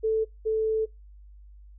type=tone pair in turn; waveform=sine; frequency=440.6 / 439 Hz; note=A4 / A4; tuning=+2 / -4 cents; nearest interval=unison; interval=6 cents; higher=first; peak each=-21 / -22 dBFS; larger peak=first; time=0.03-0.25 / 0.45-0.86 s; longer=second; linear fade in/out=20 ms; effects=noise-tail reverb RT60 0.2 s tail -23 dB re dry + added 50 Hz sine -46 dBFS peak until 1.78 s